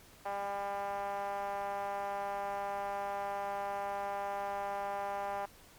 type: tone with band-pass filter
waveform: 5% pulse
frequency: 200 Hz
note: G3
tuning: 35 cents sharp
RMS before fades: -37 dBFS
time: 0.25-5.46 s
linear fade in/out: 10 ms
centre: 740 Hz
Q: 3.5
effects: pink hiss -58 dBFS RMS until 5.78 s + MP3 96 kbps